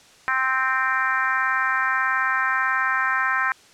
harmonic tone, 261.6 Hz, C4, in tune, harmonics 3 / 4 / 5 / 6 / 7 / 8 / 9, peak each -33 / -26 / -26 / -24 / -25 / -36 / -34 dBFS, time 0.28-3.52 s, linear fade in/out 0 ms, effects white hiss -51 dBFS RMS until 3.73 s + low-pass 7000 Hz 12 dB/octave

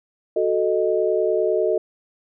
sine chord, D# diminished, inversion first, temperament equal, 370 / 440 / 622.3 Hz, F#4 / A4 / D#5, 0 / 0 / 0 cents, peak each -22 / -21 / -22 dBFS, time 0.36-1.78 s, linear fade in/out 5 ms, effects none

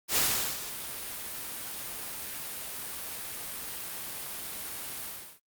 white noise with ADSR envelope, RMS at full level -25 dBFS, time 0.08-5.4 s, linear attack 83 ms, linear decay 420 ms, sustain -13 dB, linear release 340 ms, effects Opus 48 kbps

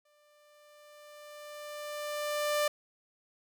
sawtooth tone with exponential growth, 593 Hz, D5, 17 cents sharp, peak -22 dBFS, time 0.05-2.68 s, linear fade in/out 5 ms, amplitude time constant 570 ms, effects none

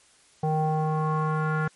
square tone with low-pass filter sweep, 155.56 Hz, D#3, in tune, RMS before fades -25 dBFS, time 0.43-1.68 s, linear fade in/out 5 ms, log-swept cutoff 710 to 1500 Hz, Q 4.8, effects white hiss -58 dBFS RMS until 1.75 s + MP3 48 kbps

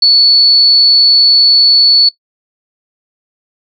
sine tone, 4435 Hz, C#8, in tune, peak -3 dBFS, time 0.02-2.09 s, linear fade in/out 5 ms, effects noise-tail reverb RT60 0.1 s tail -20 dB re dry

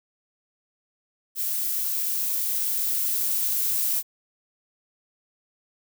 violet noise with level ramp, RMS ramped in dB -27 to -24 dBFS, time 1.35-4.03 s, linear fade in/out 50 ms, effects none

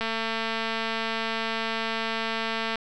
click train, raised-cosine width 0.3 ms, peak -13 dBFS, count 619, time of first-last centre 0.01-2.757 s, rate 225 Hz, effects none

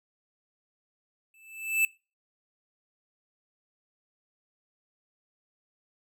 square tone with exponential growth, 2637 Hz, E7, in tune, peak -20 dBFS, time 1.34-1.85 s, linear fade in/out 2 ms, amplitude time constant 110 ms, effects noise-tail reverb RT60 0.3 s tail -22 dB re dry

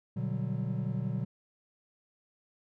triangle chord, G major seventh, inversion first, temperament equal with one note detuned, 121.49 / 146.83 / 185 / 196 Hz, B2 / D3 / F#3 / G3, -28 / 0 / 0 / 0 cents, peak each -32 / -34 / -34 / -38 dBFS, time 0.16-1.25 s, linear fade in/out 10 ms, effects none

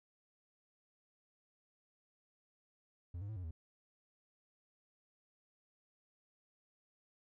triangle tone with pitch steps, 87 / 101.1 / 109.2 / 90.7 / 80.7 Hz, F2 / G#2 / A2 / F#2 / E2, -6 / -46 / -13 / -34 / -36 cents, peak -39 dBFS, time 3.14-3.51 s, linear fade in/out 5 ms, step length 74 ms, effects none

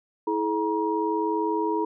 sine tone cluster, 326.2 / 426.4 / 951 Hz, E4 / G#4 / A#5, -18 / +46 / +34 cents, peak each -27 dBFS, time 0.27-1.85 s, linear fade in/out 5 ms, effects none

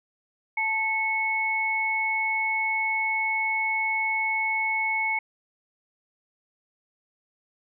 sine tone pair together, 879.1 / 2200 Hz, A5 / C#7, -2 / -14 cents, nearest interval octave + major third, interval 1588 cents, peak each -29 / -24 dBFS, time 0.57-5.19 s, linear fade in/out 5 ms, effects none

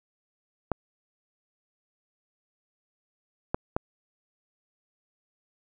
clicks, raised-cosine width 1 ms, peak -11 dBFS, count 3, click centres 0.717 / 3.545 / 3.765 s, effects none

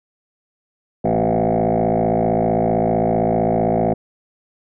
sine tone with frequency modulation, 437.3 Hz, A4, 11 cents flat, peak -13 dBFS, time 1.04-3.94 s, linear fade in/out 10 ms, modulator 55.5 Hz, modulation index 5.6, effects tanh soft clip ceiling -11 dBFS

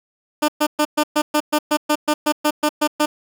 15% pulse tone bursts, 300.3 Hz, D4, 39 cents sharp, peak -8 dBFS, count 15, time 0.42-3.06 s, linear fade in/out 10 ms, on 64 ms, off 120 ms, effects none

